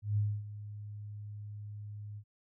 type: tone with ADSR envelope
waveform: sine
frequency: 104.1 Hz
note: G#2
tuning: 5 cents sharp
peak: -26 dBFS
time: 0.02-2.24 s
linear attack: 150 ms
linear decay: 260 ms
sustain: -15 dB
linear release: 65 ms
effects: none